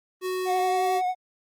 square tone with pitch glide, 370 to 376.9 Hz, F#4 to F#4, 0 to +32 cents, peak -27 dBFS, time 0.21-1.02 s, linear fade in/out 50 ms, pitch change +32 cents, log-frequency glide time 0.45-0.87 s
triangle tone with vibrato, 732 Hz, F#5, 19 cents flat, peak -21 dBFS, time 0.45-1.15 s, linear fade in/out 50 ms, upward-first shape triangle, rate 11 Hz, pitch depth 30 cents each way
effects Opus 32 kbps

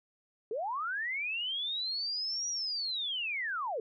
sine linear two-way sweep, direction up then down, 403.1 to 5810 to 403.1 Hz, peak -32 dBFS, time 0.51-3.8 s, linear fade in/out 2 ms, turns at 2.49 s, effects none

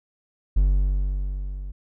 triangle tone with level ramp, 47.79 Hz, G1, 43 cents flat, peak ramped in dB -12 to -29 dBFS, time 0.56-1.72 s, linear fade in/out 10 ms, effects none

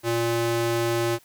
square tone with high-pass filter, 116.54 Hz, A#2, in tune, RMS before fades -24 dBFS, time 0.03-1.19 s, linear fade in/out 50 ms, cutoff 250 Hz, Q 1.4, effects white hiss -57 dBFS RMS until 1.24 s

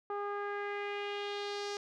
sawtooth tone with low-pass filter sweep, 407.4 Hz, G#4, 33 cents flat, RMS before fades -38 dBFS, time 0.1-1.77 s, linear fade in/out 2 ms, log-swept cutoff 1100 to 5600 Hz, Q 2.4, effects none

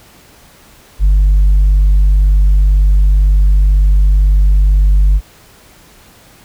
sine tone with tanh clipping, 49 Hz, G1, in tune, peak -6 dBFS, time 0.99-5.21 s, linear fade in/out 50 ms, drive 1 dB, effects pink hiss -43 dBFS RMS until 6.44 s

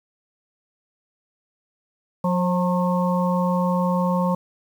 harmonic tone with a mistuned harmonic, 180 Hz, F#3, 47 cents flat, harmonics 1 / 3 / 5 / 6, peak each -20 / -25 / -27 / -28 dBFS, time 2.24-4.35 s, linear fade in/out 5 ms, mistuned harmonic 3, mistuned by -21 cents, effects 8-bit

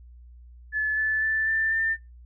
sine tone with pitch steps, 1726 / 1743 / 1760.2 / 1777.6 / 1795.1 Hz, A6 / A6 / A6 / A6 / A6, -34 / -17 / 0 / +17 / +34 cents, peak -22 dBFS, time 0.72-1.97 s, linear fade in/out 50 ms, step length 250 ms, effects noise-tail reverb RT60 0.2 s tail -21 dB re dry + added 60 Hz sine -45 dBFS peak until 2.25 s

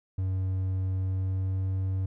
triangle tone with pitch glide, 94.1 to 94.92 Hz, F#2 to F#2, +30 to +45 cents, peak -24 dBFS, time 0.18-2.06 s, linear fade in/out 5 ms, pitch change +15 cents, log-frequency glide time 0.96-1.66 s, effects none

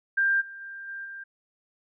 sine tone with level steps, 1589 Hz, G6, 23 cents sharp, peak -20 / -39 / -37 / -34 / -37 dBFS, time 0.17-1.24 s, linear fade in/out 10 ms, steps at 0.4 / 0.6 / 0.87 / 1.04 s, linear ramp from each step 20 ms, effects none

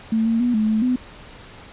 sine tone with pitch steps, 222.7 / 227.5 / 243.7 / 215.8 / 218 / 251.4 Hz, A3 / A#3 / B3 / A3 / A3 / B3, +21 / -42 / -23 / -33 / -16 / +31 cents, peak -16 dBFS, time 0.12-0.96 s, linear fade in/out 5 ms, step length 140 ms, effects pink hiss -42 dBFS RMS until 1.72 s + resampled to 8000 Hz

